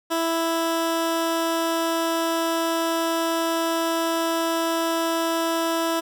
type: tone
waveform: 15% pulse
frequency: 330.2 Hz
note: E4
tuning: 3 cents sharp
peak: -15 dBFS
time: 0.1-6.01 s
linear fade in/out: 20 ms
effects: none